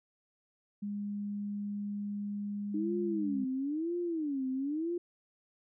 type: tone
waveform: sine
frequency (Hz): 204.4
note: G#3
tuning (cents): -27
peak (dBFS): -34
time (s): 0.82-3.45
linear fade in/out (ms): 10
type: tone with vibrato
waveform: sine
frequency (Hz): 301.8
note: D4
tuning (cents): +47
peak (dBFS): -31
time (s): 2.74-4.98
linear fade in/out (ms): 5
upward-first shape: sine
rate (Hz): 1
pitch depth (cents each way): 260
effects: none